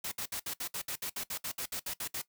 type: noise bursts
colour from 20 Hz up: white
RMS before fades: -37 dBFS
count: 16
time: 0.04-2.217 s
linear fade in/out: 5 ms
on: 77 ms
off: 63 ms
effects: noise-tail reverb RT60 0.1 s tail -17 dB re dry